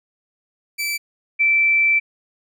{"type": "tone pair in turn", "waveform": ["sawtooth", "sine"], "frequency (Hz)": [2321, 2331], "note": ["D7", "D7"], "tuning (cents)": [-21, -14], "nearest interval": "unison", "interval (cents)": 7, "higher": "second", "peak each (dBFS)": [-18, -13], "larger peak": "second", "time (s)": [[0.78, 0.98], [1.39, 2]], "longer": "second", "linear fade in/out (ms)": 20, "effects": []}